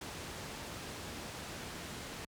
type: low-pass noise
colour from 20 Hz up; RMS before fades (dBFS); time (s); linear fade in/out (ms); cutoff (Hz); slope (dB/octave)
pink; -44; 0.01-2.25; 5; 8800; 12
effects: high-pass 60 Hz 12 dB/octave